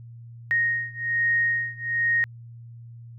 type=beating tone pair; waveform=sine; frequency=1864.7 / 1865.9 Hz; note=A#6 / A#6; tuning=0 / +1 cents; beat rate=1.2 Hz; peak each=-24 / -25 dBFS; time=0.51-2.24 s; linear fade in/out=0 ms; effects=added 117 Hz sine -40 dBFS peak until 3.18 s